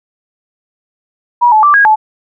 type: tone with pitch steps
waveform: sine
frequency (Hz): 963 / 863 / 1170 / 1640 / 864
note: B5 / A5 / D6 / G#6 / A5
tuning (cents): -44 / -34 / -7 / -22 / -32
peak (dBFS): -4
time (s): 1.41-1.96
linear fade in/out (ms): 20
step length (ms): 110
effects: none